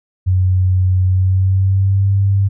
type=tone with pitch glide; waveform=sine; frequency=92.5 to 98.57 Hz; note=F#2 to G2; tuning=0 to +10 cents; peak=-10 dBFS; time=0.26-2.49 s; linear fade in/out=20 ms; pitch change=+110 cents; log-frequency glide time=1.05-2.11 s; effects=none